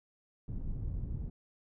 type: low-pass noise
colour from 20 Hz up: pink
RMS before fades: -37 dBFS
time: 0.48-1.3 s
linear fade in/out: 5 ms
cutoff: 140 Hz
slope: 12 dB/octave
effects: none